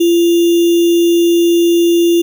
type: tone with sample-and-hold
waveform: sine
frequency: 341.8 Hz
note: F4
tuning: 37 cents flat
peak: -7 dBFS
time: 0-2.22 s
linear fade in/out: 10 ms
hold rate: 3150 Hz
effects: none